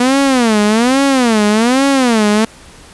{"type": "tone with vibrato", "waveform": "sawtooth", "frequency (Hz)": 240.1, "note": "B3", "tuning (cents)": -49, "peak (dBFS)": -5, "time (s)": [0, 2.45], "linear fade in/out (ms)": 5, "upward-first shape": "sine", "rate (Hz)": 1.2, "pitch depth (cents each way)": 250, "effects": ["pink hiss -39 dBFS RMS until 2.93 s", "resampled to 24000 Hz"]}